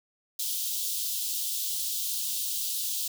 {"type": "high-pass noise", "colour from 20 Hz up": "white", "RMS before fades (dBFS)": -31, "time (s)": [0.39, 3.08], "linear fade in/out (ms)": 5, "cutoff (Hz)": 3100, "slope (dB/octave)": 48, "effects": []}